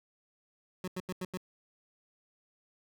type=tone bursts; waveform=25% pulse; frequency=183.6 Hz; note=F#3; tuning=13 cents flat; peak=-31 dBFS; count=5; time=0.84-1.374 s; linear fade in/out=2 ms; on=38 ms; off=86 ms; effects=none